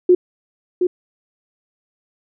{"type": "tone with echo", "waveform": "sine", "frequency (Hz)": 360.3, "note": "F#4", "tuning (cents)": -46, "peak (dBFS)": -7, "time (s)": [0.09, 0.15], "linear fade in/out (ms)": 5, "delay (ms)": 720, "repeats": 1, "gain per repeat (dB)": -6, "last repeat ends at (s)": 0.87, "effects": []}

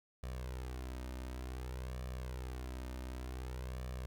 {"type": "tone with flanger", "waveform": "sawtooth", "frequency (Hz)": 63.2, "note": "B1", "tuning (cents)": 41, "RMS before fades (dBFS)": -43, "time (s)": [0.23, 4.06], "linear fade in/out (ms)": 0, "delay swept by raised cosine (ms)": [1.7, 3.3], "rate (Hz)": 0.55, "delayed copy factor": 0.6, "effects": []}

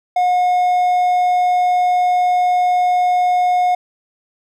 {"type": "tone", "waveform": "triangle", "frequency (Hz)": 722, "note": "F#5", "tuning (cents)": -43, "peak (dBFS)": -10, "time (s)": [0.16, 3.75], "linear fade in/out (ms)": 5, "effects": []}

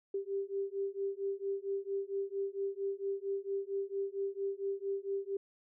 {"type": "beating tone pair", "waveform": "sine", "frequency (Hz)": [392, 396.4], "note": ["G4", "G4"], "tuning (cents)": [0, 19], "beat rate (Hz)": 4.4, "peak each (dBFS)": [-37, -37], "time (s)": [0.14, 5.37], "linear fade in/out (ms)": 5, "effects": []}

